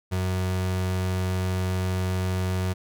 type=tone; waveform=35% pulse; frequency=92.5 Hz; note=F#2; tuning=in tune; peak=-22 dBFS; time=0.11-2.74 s; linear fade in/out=20 ms; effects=none